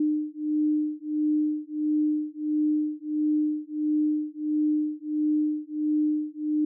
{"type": "beating tone pair", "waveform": "sine", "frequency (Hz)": [302.2, 303.7], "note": ["D4", "D#4"], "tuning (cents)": [50, -42], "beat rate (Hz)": 1.5, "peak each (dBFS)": [-26, -26], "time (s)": [0, 6.65], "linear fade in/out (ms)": 5, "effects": []}